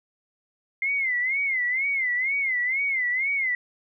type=tone with vibrato; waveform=sine; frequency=2093 Hz; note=C7; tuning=in tune; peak=-22 dBFS; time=0.82-3.55 s; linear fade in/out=2 ms; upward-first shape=sine; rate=2.1 Hz; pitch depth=130 cents each way; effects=none